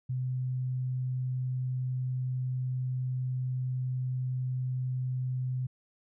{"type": "tone", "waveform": "sine", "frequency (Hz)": 127.8, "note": "C3", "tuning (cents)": -40, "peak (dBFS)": -29, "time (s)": [0.09, 5.67], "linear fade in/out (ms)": 10, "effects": []}